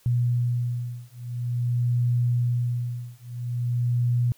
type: beating tone pair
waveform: sine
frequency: 121 / 121.48 Hz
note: B2 / B2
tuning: -35 / -28 cents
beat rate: 0.48 Hz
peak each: -25 dBFS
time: 0.06-4.32 s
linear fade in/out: 0 ms
effects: white hiss -59 dBFS RMS until 4.37 s